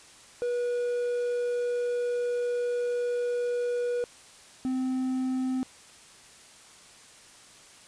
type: tone pair in turn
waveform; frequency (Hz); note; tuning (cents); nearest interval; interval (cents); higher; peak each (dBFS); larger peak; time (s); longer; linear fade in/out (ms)
triangle; 485.1 / 258.5; B4 / C4; -31 / -21; major seventh; 1090; first; -24; neither; 0.42-4.04 / 4.65-5.63; first; 0
effects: white hiss -52 dBFS RMS until 7.87 s + resampled to 22050 Hz